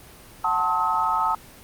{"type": "chord", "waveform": "sine", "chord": "F# diminished seventh", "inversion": "none", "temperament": "just", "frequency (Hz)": [740, 888, 1065.6, 1278.7], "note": ["F#5", "A5", "C6", "Eb6"], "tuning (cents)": [0, 16, 31, 47], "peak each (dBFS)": [-29, -23, -29, -23], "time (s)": [0.44, 1.35], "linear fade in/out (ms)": 5, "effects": ["pink hiss -46 dBFS RMS until 1.63 s", "Opus 24 kbps"]}